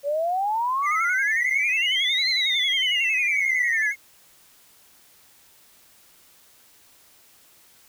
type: exponential two-way sweep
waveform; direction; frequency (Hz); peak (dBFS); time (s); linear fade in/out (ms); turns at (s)
sine; up then down; 554.4 to 4186 to 1641; -21; 0.03-3.93; 50; 2.28
type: tone with vibrato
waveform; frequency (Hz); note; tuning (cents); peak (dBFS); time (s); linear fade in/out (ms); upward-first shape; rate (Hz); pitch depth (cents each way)
triangle; 2084; C7; -7; -23; 0.82-3.96; 50; sine; 11; 89
effects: white hiss -55 dBFS RMS until 7.88 s